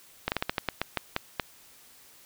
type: slowing click train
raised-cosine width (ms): 0.3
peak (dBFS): -10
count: 11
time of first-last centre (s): 0.28-1.398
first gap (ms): 39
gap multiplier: 1.22
effects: white hiss -55 dBFS RMS until 2.25 s